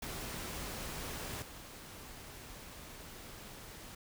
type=noise with level steps; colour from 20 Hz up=pink; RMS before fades=-42 / -50 dBFS; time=0.02-3.95 s; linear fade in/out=5 ms; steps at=1.42 s; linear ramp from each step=2 ms; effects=none